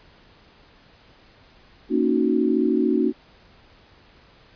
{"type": "chord", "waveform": "sine", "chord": "D# minor seventh", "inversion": "second", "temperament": "equal", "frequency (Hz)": [233.1, 277.2, 311.1, 370], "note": ["A#3", "C#4", "D#4", "F#4"], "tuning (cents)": [0, 0, 0, 0], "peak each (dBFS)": -23, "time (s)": [1.89, 3.13], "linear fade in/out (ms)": 50, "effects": ["pink hiss -53 dBFS RMS until 4.55 s", "resampled to 11025 Hz"]}